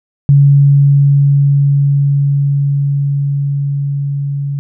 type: tone with level ramp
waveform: sine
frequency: 141 Hz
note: C#3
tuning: 30 cents sharp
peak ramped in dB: -3 to -15 dBFS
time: 0.29-4.59 s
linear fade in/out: 0 ms
effects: none

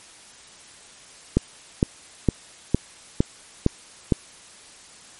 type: click train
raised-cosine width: 3 ms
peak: -3 dBFS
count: 7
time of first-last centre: 1.37-4.122 s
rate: 2.18 Hz
effects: white hiss -47 dBFS RMS until 5.19 s + MP3 48 kbps

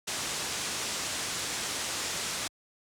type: low-pass noise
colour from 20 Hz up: white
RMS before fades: -34 dBFS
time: 0.07-2.48 s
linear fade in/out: 10 ms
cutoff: 8500 Hz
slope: 24 dB/octave
effects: high-pass 60 Hz 12 dB/octave

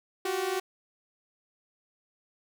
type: tone pair together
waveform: sawtooth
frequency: 361 / 382.5 Hz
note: F#4 / G4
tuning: -43 / -42 cents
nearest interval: minor second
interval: 101 cents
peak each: -29 / -26 dBFS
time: 0.25-0.6 s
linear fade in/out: 5 ms
effects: none

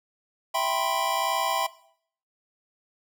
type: chord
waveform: square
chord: C major seventh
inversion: first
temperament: equal with one note detuned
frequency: 659.3 / 784 / 987.8 / 1049.5 Hz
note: E5 / G5 / B5 / C6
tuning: 0 / 0 / 0 / +5 cents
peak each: -30 dBFS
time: 0.54-1.67 s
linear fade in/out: 10 ms
effects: noise-tail reverb RT60 0.6 s tail -18 dB re dry

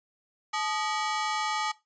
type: ring-modulated tone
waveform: sawtooth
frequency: 1048 Hz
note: C6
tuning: 2 cents sharp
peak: -21 dBFS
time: 0.53-1.72 s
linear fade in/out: 10 ms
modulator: 187 Hz
effects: noise-tail reverb RT60 0.2 s tail -18 dB re dry + resampled to 16000 Hz

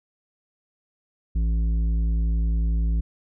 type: tone with tanh clipping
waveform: triangle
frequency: 55.6 Hz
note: A1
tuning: 19 cents sharp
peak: -21 dBFS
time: 1.35-3.01 s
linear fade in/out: 10 ms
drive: 13 dB
effects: none

